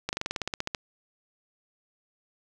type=slowing click train; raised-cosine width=0.2 ms; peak=-12 dBFS; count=13; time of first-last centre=0.09-0.748 s; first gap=39 ms; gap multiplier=1.06; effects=none